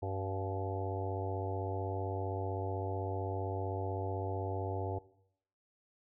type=harmonic tone with a mistuned harmonic; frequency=95.7 Hz; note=G2; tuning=41 cents flat; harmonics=1 / 3 / 4 / 5 / 6 / 7 / 8 / 9; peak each=-37 / -46 / -42 / -44 / -47 / -44 / -50 / -46 dBFS; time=0.02-4.99 s; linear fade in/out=10 ms; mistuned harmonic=7; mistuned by=+49 cents; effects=noise-tail reverb RT60 0.7 s tail -18 dB re dry